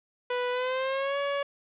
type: tone with pitch glide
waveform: sawtooth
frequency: 493.9 to 564.1 Hz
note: B4 to C#5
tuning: 0 to +30 cents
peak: -23 dBFS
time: 0.3-1.43 s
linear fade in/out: 5 ms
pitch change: +230 cents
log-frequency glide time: 0.51-1.18 s
effects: resampled to 8000 Hz + 9-bit